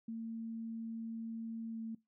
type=tone with pitch glide; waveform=sine; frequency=226.6 to 224.8 Hz; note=A#3 to A3; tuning=-49 to +37 cents; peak=-39 dBFS; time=0.08-1.95 s; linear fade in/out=5 ms; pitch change=-14 cents; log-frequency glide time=1.7-1.8 s; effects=noise-tail reverb RT60 0.2 s tail -22 dB re dry